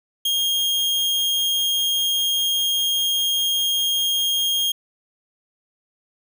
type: tone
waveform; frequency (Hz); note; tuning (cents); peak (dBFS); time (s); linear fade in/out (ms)
40% pulse; 3239; G#7; -44; -18; 0.25-4.72; 5
effects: none